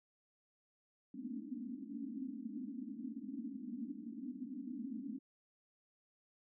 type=band-pass noise; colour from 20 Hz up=white; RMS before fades=-45 dBFS; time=1.14-5.19 s; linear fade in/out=10 ms; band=210 to 290 Hz; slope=96 dB/octave; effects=none